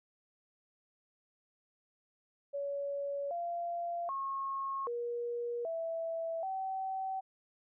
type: tone with pitch steps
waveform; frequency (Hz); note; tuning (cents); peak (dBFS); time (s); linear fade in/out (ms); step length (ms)
sine; 564 / 689 / 1087 / 476.5 / 659 / 765; C#5 / F5 / C#6 / A#4 / E5 / G5; +30 / -24 / -34 / +38 / -1 / -42; -34; 2.53-7.21; 20; 780
effects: none